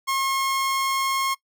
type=tone; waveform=sawtooth; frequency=1078 Hz; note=C#6; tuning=49 cents flat; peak=-18 dBFS; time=0.07-1.35 s; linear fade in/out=20 ms; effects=noise-tail reverb RT60 0.1 s tail -20 dB re dry